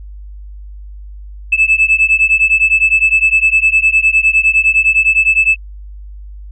sine beating tone pair, 2615 / 2624.8 Hz, E7 / E7, -15 / -8 cents, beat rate 9.8 Hz, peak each -10 dBFS, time 1.52-5.56 s, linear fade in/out 10 ms, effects tanh soft clip ceiling -2 dBFS + added 50 Hz sine -28 dBFS peak until 6.51 s

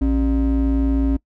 triangle ring-modulated tone, 164.81 Hz, E3, in tune, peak -10 dBFS, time 0.01-1.17 s, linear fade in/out 10 ms, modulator 108 Hz, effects noise-tail reverb RT60 0.1 s tail -22 dB re dry

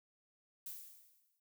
violet noise with exponential decay, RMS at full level -44 dBFS, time 0.66-1.4 s, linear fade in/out 5 ms, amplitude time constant 160 ms, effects noise-tail reverb RT60 0.1 s tail -24 dB re dry

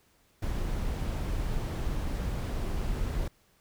brown noise, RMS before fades -31 dBFS, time 0.42-3.28 s, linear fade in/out 5 ms, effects pink hiss -66 dBFS RMS until 3.6 s

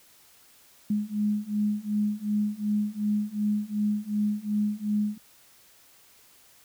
sine beating tone pair, 207.7 / 210.4 Hz, G#3 / G#3, 0 / +23 cents, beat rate 2.7 Hz, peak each -28 / -27 dBFS, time 0.9-5.18 s, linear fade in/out 5 ms, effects white hiss -57 dBFS RMS until 6.64 s

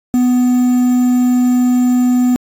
triangle tone with quantisation, 248.5 Hz, B3, 11 cents sharp, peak -7 dBFS, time 0.14-2.36 s, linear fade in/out 0 ms, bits 5, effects AAC 64 kbps

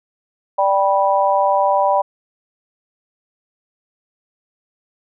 sine chord, G major, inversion second, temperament just, 588 / 784 / 980 Hz, D5 / G5 / B5, +2 / 0 / -14 cents, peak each -17 dBFS, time 0.58-2.02 s, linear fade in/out 10 ms, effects none

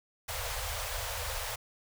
pink band-stop noise, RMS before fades -36 dBFS, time 0.28-1.56 s, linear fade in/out 10 ms, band 110 to 470 Hz, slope 96 dB/octave, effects none

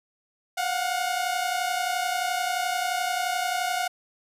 sawtooth tone pair together, 708.5 / 740 Hz, F5 / F#5, +25 / 0 cents, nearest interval minor second, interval 75 cents, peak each -24 dBFS, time 0.57-3.88 s, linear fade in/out 10 ms, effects resampled to 32000 Hz

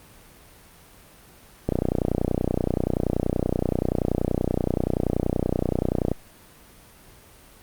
click train, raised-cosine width 2 ms, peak -8 dBFS, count 136, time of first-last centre 1.69-6.116 s, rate 30.5 Hz, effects pink hiss -50 dBFS RMS until 7.62 s + Opus 32 kbps

